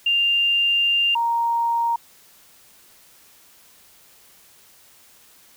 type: tone pair in turn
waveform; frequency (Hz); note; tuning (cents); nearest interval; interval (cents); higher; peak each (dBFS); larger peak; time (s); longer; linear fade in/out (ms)
sine; 2794 / 932.4; F7 / A#5; 0 / 0; octave + perfect fifth; 1900; first; -16 / -18; first; 0.06-1.15 / 1.15-1.96; first; 5
effects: white hiss -52 dBFS RMS until 5.56 s